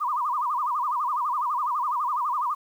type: tone with vibrato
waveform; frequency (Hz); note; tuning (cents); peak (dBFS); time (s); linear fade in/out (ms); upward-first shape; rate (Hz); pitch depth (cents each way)
sine; 1086; C#6; -36; -23; 0-2.55; 20; sine; 12; 230
effects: 9-bit